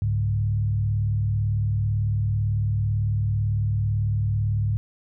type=tone with frequency modulation; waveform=sine; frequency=104.2 Hz; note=G#2; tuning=6 cents sharp; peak=-20 dBFS; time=0.02-4.77 s; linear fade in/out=0 ms; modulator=38 Hz; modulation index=0.69; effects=none